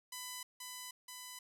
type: tone with echo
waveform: 5% pulse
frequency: 1000 Hz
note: B5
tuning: 21 cents sharp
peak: -31 dBFS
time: 0.12-0.43 s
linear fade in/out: 5 ms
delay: 480 ms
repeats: 2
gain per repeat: -2 dB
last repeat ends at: 1.39 s
effects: none